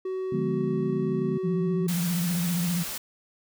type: tone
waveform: triangle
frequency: 375.5 Hz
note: F#4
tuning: 26 cents sharp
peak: -26 dBFS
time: 0.05-1.87 s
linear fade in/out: 5 ms
type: chord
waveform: sine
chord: D diminished seventh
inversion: none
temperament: equal with one note detuned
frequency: 146.83 / 174.61 / 205.7 / 246.9 Hz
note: D3 / F3 / Ab3 / Cb4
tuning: 0 / 0 / -16 / 0 cents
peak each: -31 dBFS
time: 0.32-1.38 s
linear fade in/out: 5 ms
type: tone with vibrato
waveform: sine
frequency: 173.6 Hz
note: F3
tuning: 10 cents flat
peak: -24 dBFS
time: 1.43-2.84 s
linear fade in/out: 20 ms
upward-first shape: triangle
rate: 15 Hz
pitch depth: 88 cents each way
type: noise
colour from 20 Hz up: white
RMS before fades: -34 dBFS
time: 1.88-2.98 s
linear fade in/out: 5 ms
effects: none